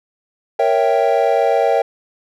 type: chord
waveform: triangle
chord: A# diminished seventh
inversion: none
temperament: equal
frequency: 466.2 / 554.4 / 659.3 / 784 Hz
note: A#4 / C#5 / E5 / G5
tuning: 0 / 0 / 0 / 0 cents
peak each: -16 dBFS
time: 0.59-1.82 s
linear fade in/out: 5 ms
effects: none